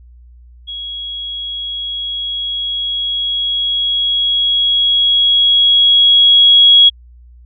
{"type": "tone with level ramp", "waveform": "sine", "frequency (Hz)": 3320, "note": "G#7", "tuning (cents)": -1, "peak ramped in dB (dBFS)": [-23, -3], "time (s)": [0.67, 6.9], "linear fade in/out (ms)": 20, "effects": ["added 60 Hz sine -38 dBFS peak until 7.45 s"]}